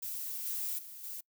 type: noise with level steps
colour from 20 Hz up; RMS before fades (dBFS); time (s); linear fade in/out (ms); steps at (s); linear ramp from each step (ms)
violet; -39 / -36 / -48 / -42; 0.02-1.21; 10; 0.45 / 0.78 / 1.03; 10
effects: noise-tail reverb RT60 0.1 s tail -25 dB re dry